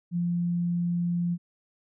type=tone; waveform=sine; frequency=173.5 Hz; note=F3; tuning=11 cents flat; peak=-24 dBFS; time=0.11-1.38 s; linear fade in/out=50 ms; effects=none